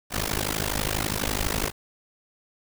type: noise with amplitude modulation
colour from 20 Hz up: pink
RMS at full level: -23 dBFS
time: 0.1-1.72 s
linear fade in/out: 50 ms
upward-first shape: sine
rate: 52.1 Hz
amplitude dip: 100%
effects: none